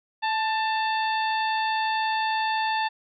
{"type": "harmonic tone with a mistuned harmonic", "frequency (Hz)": 889, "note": "A5", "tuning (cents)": 18, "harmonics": [1, 2, 3, 4, 5], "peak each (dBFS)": [-24, -30, -34, -36, -38], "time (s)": [0.22, 2.89], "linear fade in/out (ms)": 20, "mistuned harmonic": 1, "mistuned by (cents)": -29, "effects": []}